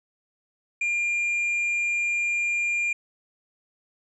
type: tone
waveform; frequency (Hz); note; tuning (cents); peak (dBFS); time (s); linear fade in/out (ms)
triangle; 2400; D7; +37; -21; 0.81-2.93; 5
effects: resampled to 22050 Hz